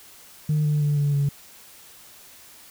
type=tone with pitch steps; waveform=sine; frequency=151.6 / 149.08 / 146.61 / 144.17 / 141.77 Hz; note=D#3 / D3 / D3 / D3 / C#3; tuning=-45 / +26 / -3 / -32 / +39 cents; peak=-17 dBFS; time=0.49-1.29 s; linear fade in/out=5 ms; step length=160 ms; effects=tanh soft clip ceiling -16 dBFS + white hiss -48 dBFS RMS until 2.7 s